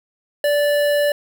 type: tone with notch filter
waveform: square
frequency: 583 Hz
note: D5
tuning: 13 cents flat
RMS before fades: -17 dBFS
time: 0.44-1.12 s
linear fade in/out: 2 ms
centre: 6500 Hz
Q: 1
effects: 7-bit